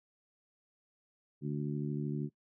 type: harmonic tone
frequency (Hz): 73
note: D2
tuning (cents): -10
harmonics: 2 / 3 / 4 / 5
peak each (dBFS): -35 / -39 / -41 / -43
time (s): 1.41-2.3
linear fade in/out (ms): 50
effects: noise-tail reverb RT60 0.1 s tail -23 dB re dry